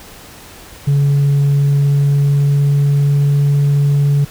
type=tone with pitch glide; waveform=sine; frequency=141.5 to 142.81 Hz; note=C#3 to D3; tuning=+36 to -48 cents; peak=-7 dBFS; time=0.87-4.25 s; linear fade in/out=10 ms; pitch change=+16 cents; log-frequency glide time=1.38-3.47 s; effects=tanh soft clip ceiling -8 dBFS + pink hiss -37 dBFS RMS until 4.3 s